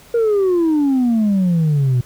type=exponential sweep; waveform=sine; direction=down; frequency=476.7 to 120.8 Hz; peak=-10 dBFS; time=0.14-2.01 s; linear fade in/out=5 ms; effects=tanh soft clip ceiling -11 dBFS + pink hiss -45 dBFS RMS until 2.05 s